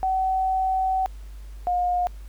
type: tone pair in turn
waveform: sine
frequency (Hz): 757 / 714.5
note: F#5 / F5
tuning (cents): +39 / +39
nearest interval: minor second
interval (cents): 100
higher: first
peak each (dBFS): -20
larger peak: neither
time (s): 0.03-1.06 / 1.67-2.07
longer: first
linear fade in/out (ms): 0
effects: added 50 Hz sine -36 dBFS peak until 2.28 s + pink hiss -56 dBFS RMS until 2.28 s